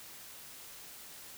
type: silence
effects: white hiss -50 dBFS RMS until 1.37 s